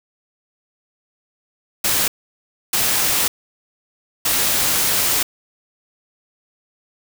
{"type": "noise bursts at uneven times", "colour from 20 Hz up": "white", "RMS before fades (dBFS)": -18, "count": 3, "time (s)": [[1.84, 2.08], [2.73, 3.28], [4.25, 5.23]], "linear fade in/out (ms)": 5, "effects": []}